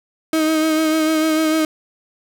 35% pulse tone with vibrato, 314.9 Hz, D#4, 21 cents sharp, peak -13 dBFS, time 0.33-1.65 s, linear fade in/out 2 ms, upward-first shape sine, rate 6.7 Hz, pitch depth 26 cents each way, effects none

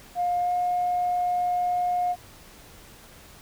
sine tone with pitch glide, 709 to 715.2 Hz, F5 to F5, +26 to +41 cents, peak -21 dBFS, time 0.15-2.16 s, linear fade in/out 50 ms, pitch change +15 cents, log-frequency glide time 0.4-0.51 s, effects tanh soft clip ceiling -17 dBFS + pink hiss -49 dBFS RMS until 3.41 s

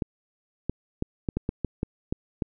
clicks, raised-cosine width 3 ms, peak -13 dBFS, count 10, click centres 0.022 / 0.696 / 1.024 / 1.288 / 1.37 / 1.491 / 1.647 / 1.831 / 2.125 / 2.422 s, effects none

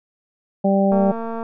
harmonic tone, 196 Hz, G3, in tune, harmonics 1 / 2 / 3 / 4, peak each -16 / -24 / -19 / -24 dBFS, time 0.64-1.12 s, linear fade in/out 10 ms
click train, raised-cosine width 1 ms, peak -16 dBFS, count 117, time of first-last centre 0.92-1.429 s, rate 228 Hz
effects none

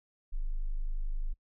sine tone, 25.68 Hz, G#0, 19 cents flat, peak -29 dBFS, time 0.32-1.34 s, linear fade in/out 20 ms, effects noise-tail reverb RT60 0.1 s tail -24 dB re dry

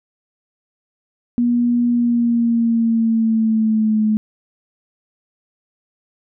sine tone with pitch glide, 240.2 to 215.2 Hz, B3 to A3, -48 to -38 cents, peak -13 dBFS, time 1.38-4.17 s, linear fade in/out 0 ms, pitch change -190 cents, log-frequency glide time 1.9-4.03 s, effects none

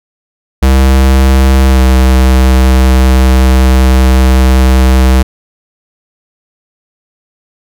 square tone with pitch glide, 66.1 to 64.66 Hz, C2 to C2, +18 to -20 cents, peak -4 dBFS, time 0.62-5.23 s, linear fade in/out 10 ms, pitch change -38 cents, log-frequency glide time 1.67-1.81 s, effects none

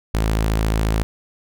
sawtooth tone, 54.2 Hz, A1, 25 cents flat, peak -13 dBFS, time 0.14-1.03 s, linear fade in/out 0 ms, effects none

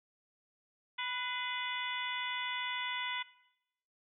harmonic tone with a mistuned harmonic, 493.9 Hz, B4, in tune, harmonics 2 / 3 / 4 / 5 / 6 / 7, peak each -41 / -44 / -39 / -45 / -43 / -42 dBFS, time 0.98-3.23 s, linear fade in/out 10 ms, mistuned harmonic 4, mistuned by +52 cents, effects noise-tail reverb RT60 0.8 s tail -18 dB re dry

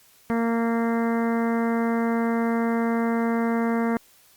harmonic tone, 230.7 Hz, A#3, 18 cents flat, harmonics 1 / 2 / 3 / 4 / 5 / 6 / 7 / 8 / 9, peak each -22 / -28 / -32 / -34 / -36 / -38 / -39 / -40 / -41 dBFS, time 0.3-3.97 s, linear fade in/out 0 ms, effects white hiss -56 dBFS RMS until 4.36 s + Opus 48 kbps

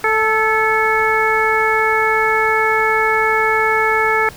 harmonic tone with a mistuned harmonic, 440 Hz, A4, in tune, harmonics 1 / 2 / 3 / 4 / 5, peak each -19 / -19 / -19 / -19 / -19 dBFS, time 0.04-4.29 s, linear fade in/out 2 ms, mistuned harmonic 4, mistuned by -37 cents, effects pink hiss -38 dBFS RMS until 4.36 s

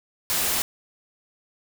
white noise, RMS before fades -24 dBFS, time 0.3-0.62 s, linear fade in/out 0 ms, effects none

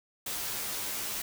white noise with comb filter, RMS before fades -35 dBFS, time 0.26-1.22 s, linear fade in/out 5 ms, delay 12 ms, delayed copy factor -0.9, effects none

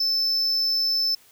triangle tone, 5274 Hz, E8, in tune, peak -19 dBFS, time 0-1.15 s, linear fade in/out 5 ms, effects white hiss -55 dBFS RMS until 1.31 s

